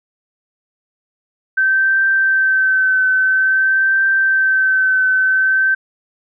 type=tone with vibrato; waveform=sine; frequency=1544 Hz; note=G6; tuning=27 cents flat; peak=-11 dBFS; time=1.57-5.75 s; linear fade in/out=10 ms; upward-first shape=triangle; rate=0.5 Hz; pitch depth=27 cents each way; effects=none